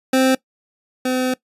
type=tone pair in turn; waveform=25% pulse; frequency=261.6 / 255.6 Hz; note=C4 / C4; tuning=0 / -40 cents; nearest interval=unison; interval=40 cents; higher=first; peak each=-9 / -14 dBFS; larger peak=first; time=0.13-0.35 / 1.05-1.34 s; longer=second; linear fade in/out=5 ms; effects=noise-tail reverb RT60 0.1 s tail -21 dB re dry + resampled to 32000 Hz